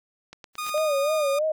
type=click train; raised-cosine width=0.2 ms; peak=-24 dBFS; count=5; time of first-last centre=0.33-0.778 s; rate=8.92 Hz
type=noise with exponential growth; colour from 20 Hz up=white; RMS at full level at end=-34 dBFS; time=0.53-0.7 s; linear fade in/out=5 ms; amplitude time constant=35 ms
type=tone with pitch glide; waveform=sawtooth; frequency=1230 to 1221.5 Hz; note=D#6 to D#6; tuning=-20 to -32 cents; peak=-25 dBFS; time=0.58-1.39 s; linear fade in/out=5 ms; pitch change=-12 cents; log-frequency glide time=0.97-1.24 s
type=tone with vibrato; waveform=sine; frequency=589 Hz; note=D5; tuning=5 cents sharp; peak=-21 dBFS; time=0.74-1.52 s; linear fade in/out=5 ms; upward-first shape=sine; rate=3.1 Hz; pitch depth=120 cents each way
effects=none